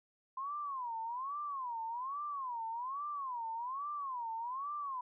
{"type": "tone with vibrato", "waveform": "sine", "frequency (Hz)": 1031, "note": "C6", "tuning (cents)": -26, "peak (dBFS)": -37, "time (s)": [0.37, 5.01], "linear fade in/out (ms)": 5, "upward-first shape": "sine", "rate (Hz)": 1.2, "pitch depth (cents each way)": 240, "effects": []}